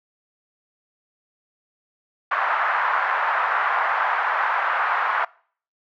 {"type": "band-pass noise", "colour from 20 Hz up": "white", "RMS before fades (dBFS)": -22, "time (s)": [2.31, 5.25], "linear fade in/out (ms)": 5, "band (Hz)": [820, 1500], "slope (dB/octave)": 24, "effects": ["noise-tail reverb RT60 0.5 s tail -24 dB re dry"]}